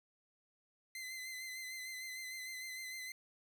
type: tone with vibrato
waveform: sawtooth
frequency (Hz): 2050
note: C7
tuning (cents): -36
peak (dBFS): -40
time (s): 0.95-3.12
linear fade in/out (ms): 2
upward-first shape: sine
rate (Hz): 6.6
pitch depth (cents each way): 32
effects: none